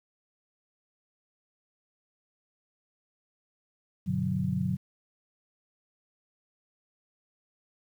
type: chord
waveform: sine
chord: G major seventh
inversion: none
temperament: equal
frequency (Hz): 98 / 123.47 / 146.83 / 185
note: G2 / B2 / D3 / F#3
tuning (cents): 0 / 0 / 0 / 0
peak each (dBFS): -35 / -34 / -32 / -29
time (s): 4.06-4.77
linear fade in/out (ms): 20
effects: 10-bit